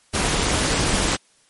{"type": "noise with amplitude modulation", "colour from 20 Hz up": "pink", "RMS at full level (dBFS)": -17, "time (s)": [0.13, 1.17], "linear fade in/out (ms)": 20, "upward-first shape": "sine", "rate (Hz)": 237, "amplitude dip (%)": 75, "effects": ["white hiss -58 dBFS RMS until 1.49 s", "MP3 48 kbps"]}